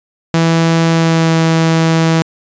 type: tone with pitch glide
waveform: sawtooth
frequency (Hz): 164.81 to 162.92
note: E3 to E3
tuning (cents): 0 to -20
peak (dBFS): -5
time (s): 0.34-2.22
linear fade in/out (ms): 0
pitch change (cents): -20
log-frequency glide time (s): 0.89-1.34
effects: resampled to 16000 Hz